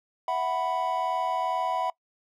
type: chord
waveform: triangle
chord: E suspended second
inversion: none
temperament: just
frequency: 659.3 / 741.7 / 988.9 Hz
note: E5 / F#5 / B5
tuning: 0 / +4 / +2 cents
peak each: -30 / -27 / -27 dBFS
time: 0.28-1.9 s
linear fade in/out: 2 ms
effects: noise-tail reverb RT60 0.1 s tail -23 dB re dry